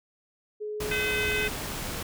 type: tone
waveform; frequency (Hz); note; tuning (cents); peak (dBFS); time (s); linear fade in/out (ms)
sine; 422.8; G#4; +31; -31; 0.6-1.5; 20
type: noise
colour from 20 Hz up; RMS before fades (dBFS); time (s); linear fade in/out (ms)
pink; -34; 0.8-2.03; 5
type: harmonic tone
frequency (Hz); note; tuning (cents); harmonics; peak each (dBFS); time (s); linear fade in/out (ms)
510; C5; -44; 3 / 4 / 5 / 6 / 7; -32 / -33 / -30 / -39 / -38; 0.91-1.48; 5
effects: none